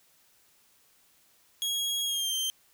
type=tone with pitch glide; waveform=sawtooth; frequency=3303 to 3141 Hz; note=G#7 to G7; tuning=-10 to +3 cents; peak=-25 dBFS; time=1.62-2.5 s; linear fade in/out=0 ms; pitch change=-87 cents; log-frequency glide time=2.04-2.33 s; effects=white hiss -64 dBFS RMS until 2.73 s